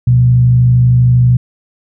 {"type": "tone with frequency modulation", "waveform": "sine", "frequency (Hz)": 123.47, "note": "B2", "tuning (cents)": 0, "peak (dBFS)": -5, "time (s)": [0.07, 1.37], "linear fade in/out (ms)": 5, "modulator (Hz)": 52.7, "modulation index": 0.33, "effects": []}